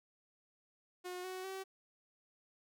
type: tone with pitch steps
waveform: sawtooth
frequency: 361.6 / 372 / 382.7 Hz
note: F#4 / F#4 / G4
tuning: -40 / +9 / -42 cents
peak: -38 dBFS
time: 1.04-1.64 s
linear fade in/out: 20 ms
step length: 200 ms
effects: none